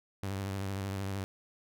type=tone with vibrato; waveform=sawtooth; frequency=97.6 Hz; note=G2; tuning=7 cents flat; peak=-30 dBFS; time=0.23-1.24 s; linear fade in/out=0 ms; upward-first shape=triangle; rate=13 Hz; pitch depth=56 cents each way; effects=none